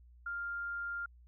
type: tone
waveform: sine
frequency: 1399 Hz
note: F6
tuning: 3 cents sharp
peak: -36 dBFS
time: 0.26-1.06 s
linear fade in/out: 5 ms
effects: added 60 Hz sine -56 dBFS peak until 1.27 s